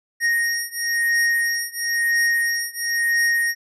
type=beating tone pair; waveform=square; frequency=1864.7 / 1865.69 Hz; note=A#6 / A#6; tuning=0 / +1 cents; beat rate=0.99 Hz; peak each=-22 / -23 dBFS; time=0.2-3.55 s; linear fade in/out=50 ms; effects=resampled to 32000 Hz